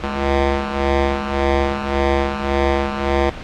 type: ring-modulated tone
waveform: 10% pulse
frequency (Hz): 138.59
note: C#3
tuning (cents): 0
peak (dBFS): -5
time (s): 0.03-3.3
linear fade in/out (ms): 5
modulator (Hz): 207
effects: pink hiss -32 dBFS RMS until 3.43 s + low-pass 3000 Hz 12 dB/octave